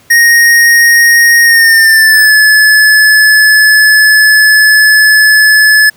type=tone with pitch glide; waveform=square; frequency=1866 to 1721 Hz; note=A#6 to A6; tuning=+1 to -39 cents; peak=-3 dBFS; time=0.1-5.9 s; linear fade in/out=10 ms; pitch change=-140 cents; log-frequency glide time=1.43-2.33 s; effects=pink hiss -44 dBFS RMS until 5.96 s + high-pass 80 Hz 12 dB/octave